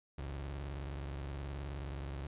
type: tone with vibrato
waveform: 30% pulse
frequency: 69.3 Hz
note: C#2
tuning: in tune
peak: -37 dBFS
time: 0.18-2.27 s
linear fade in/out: 5 ms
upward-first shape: triangle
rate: 19 Hz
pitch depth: 270 cents each way
effects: resampled to 8000 Hz